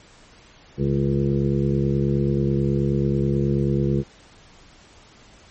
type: harmonic tone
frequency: 69.3 Hz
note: C#2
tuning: in tune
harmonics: 1 / 2 / 3 / 5 / 6 / 7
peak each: -29 / -21 / -24 / -25 / -30 / -32 dBFS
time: 0.77-4.04 s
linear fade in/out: 50 ms
effects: pink hiss -50 dBFS RMS until 5.5 s + MP3 32 kbps